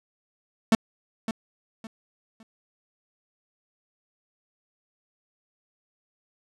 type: tone with echo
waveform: 45% pulse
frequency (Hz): 222.7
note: A3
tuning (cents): +21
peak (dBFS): -15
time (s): 0.72-0.75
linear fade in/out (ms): 2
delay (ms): 560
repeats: 3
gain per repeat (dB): -11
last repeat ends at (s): 2.43
effects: low-pass 9000 Hz 12 dB/octave